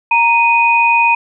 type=tone pair together; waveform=sine; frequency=932.3 / 2487 Hz; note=A#5 / D#7; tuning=0 / -1 cents; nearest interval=octave + perfect fourth; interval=1699 cents; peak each=-11 dBFS; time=0.11-1.15 s; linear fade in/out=5 ms; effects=none